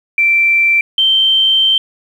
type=tone pair in turn; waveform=sine; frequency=2345 / 3124 Hz; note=D7 / G7; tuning=-3 / -7 cents; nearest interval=perfect fourth; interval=496 cents; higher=second; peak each=-8 dBFS; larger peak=neither; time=0.18-0.81 / 0.98-1.78 s; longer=second; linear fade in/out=2 ms; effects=7-bit